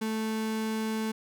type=tone; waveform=35% pulse; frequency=219.7 Hz; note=A3; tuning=2 cents flat; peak=-27 dBFS; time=0.01-1.12 s; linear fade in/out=10 ms; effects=none